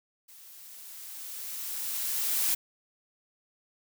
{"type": "noise with level ramp", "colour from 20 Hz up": "blue", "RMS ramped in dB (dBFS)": [-52, -26], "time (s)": [0.28, 2.55], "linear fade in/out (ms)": 10, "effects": []}